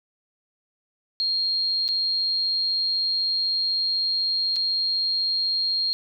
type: tone with dropouts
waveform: sine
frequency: 4232 Hz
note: C8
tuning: 19 cents sharp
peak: -21 dBFS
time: 1.2-5.93 s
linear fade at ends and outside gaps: 0 ms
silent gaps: 1.88-1.888 / 4.559-4.564 s
effects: none